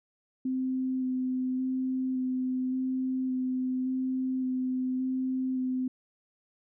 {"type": "tone with vibrato", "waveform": "sine", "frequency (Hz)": 257.8, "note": "C4", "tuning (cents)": -26, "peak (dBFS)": -27, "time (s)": [0.45, 5.88], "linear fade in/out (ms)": 5, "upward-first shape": "square", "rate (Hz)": 0.88, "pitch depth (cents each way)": 10, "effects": []}